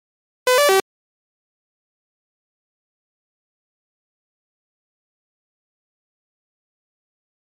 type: tone with pitch steps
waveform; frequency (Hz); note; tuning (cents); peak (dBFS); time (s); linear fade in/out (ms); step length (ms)
sawtooth; 504 / 580 / 384.9; B4 / D5 / G4; +35 / -22 / -32; -8; 0.47-0.8; 2; 110
effects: MP3 64 kbps